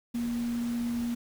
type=tone in noise; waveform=sine; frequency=237 Hz; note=A#3; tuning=29 cents sharp; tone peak=-28 dBFS; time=0.14-1.15 s; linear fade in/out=10 ms; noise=pink; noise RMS=-45 dBFS; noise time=0.14-1.15 s; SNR=+14 dB; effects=none